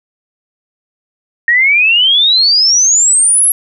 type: exponential sweep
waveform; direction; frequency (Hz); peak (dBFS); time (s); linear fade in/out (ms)
sine; up; 1848 to 11380; -6; 1.48-3.52; 2
effects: none